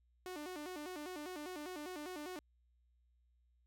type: tone with vibrato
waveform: sawtooth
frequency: 330.4 Hz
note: E4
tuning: 4 cents sharp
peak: -40 dBFS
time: 0.26-2.39 s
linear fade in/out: 0 ms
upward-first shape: square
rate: 5 Hz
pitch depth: 180 cents each way
effects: added 60 Hz sine -70 dBFS peak until 3.66 s